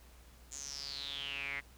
sawtooth tone with band-pass filter sweep, 140 Hz, C#3, 18 cents sharp, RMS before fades -42 dBFS, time 0.51-1.61 s, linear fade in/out 20 ms, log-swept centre 7100 to 2000 Hz, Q 9.3, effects added 60 Hz sine -57 dBFS peak until 1.77 s + pink hiss -62 dBFS RMS until 1.77 s

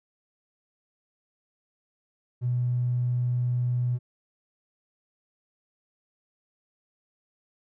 triangle tone, 123.1 Hz, B2, 5 cents flat, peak -19 dBFS, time 2.41-3.99 s, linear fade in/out 50 ms, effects tanh soft clip ceiling -21 dBFS

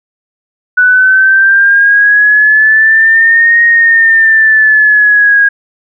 sine linear two-way sweep, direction up then down, 1480 to 1870 to 1633 Hz, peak -3 dBFS, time 0.77-5.49 s, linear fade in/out 10 ms, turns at 3.63 s, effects none

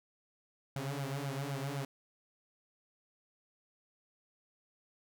sawtooth tone with flanger, 138.59 Hz, C#3, in tune, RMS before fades -38 dBFS, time 0.76-1.85 s, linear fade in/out 2 ms, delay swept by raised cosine 1.3 to 5.9 ms, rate 3.9 Hz, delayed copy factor +0.85, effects none

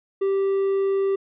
triangle tone, 390.9 Hz, G4, 5 cents flat, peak -17 dBFS, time 0.21-1.16 s, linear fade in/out 10 ms, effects resampled to 8000 Hz

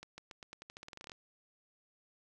accelerating click train, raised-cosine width 0.2 ms, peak -30 dBFS, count 17, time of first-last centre 0.03-1.118 s, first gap 150 ms, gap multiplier 0.88, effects none

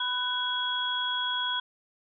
sine tone cluster, 994 / 1496 / 3327 Hz, B5 / F#6 / G#7, +11 / +19 / +2 cents, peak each -33 / -33 / -29 dBFS, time 0-1.6 s, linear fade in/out 5 ms, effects none

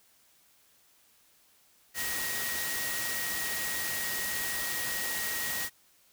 sine tone in noise, 1891 Hz, A#6, 24 cents sharp, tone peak -36 dBFS, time 1.94-5.7 s, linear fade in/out 50 ms, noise white, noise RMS -34 dBFS, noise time 1.94-5.7 s, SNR -5 dB, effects white hiss -64 dBFS RMS until 6.12 s

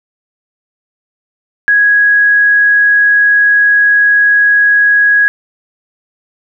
sine tone, 1661.2 Hz, G#6, in tune, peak -5 dBFS, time 1.68-5.28 s, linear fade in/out 0 ms, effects none

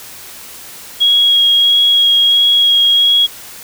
sine tone with vibrato, 3300 Hz, G#7, 12 cents flat, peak -7 dBFS, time 1-3.27 s, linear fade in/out 20 ms, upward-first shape sine, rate 1.5 Hz, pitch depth 11 cents each way, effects white hiss -33 dBFS RMS until 3.63 s

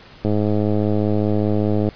click train, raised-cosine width 2 ms, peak -7 dBFS, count 173, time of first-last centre 0.25-1.888 s, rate 105 Hz, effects pink hiss -44 dBFS RMS until 1.95 s + resampled to 11025 Hz

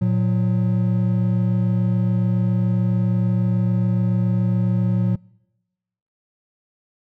triangle tone pair together, 114.52 / 181.9 Hz, A#2 / F#3, -30 / -29 cents, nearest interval minor sixth, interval 801 cents, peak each -17 dBFS, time 0.01-5.16 s, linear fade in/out 10 ms, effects noise-tail reverb RT60 1.0 s tail -26 dB re dry

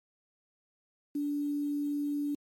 sine tone with quantisation, 290.1 Hz, D4, 21 cents flat, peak -29 dBFS, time 1.15-2.35 s, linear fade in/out 5 ms, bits 9, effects MP3 64 kbps

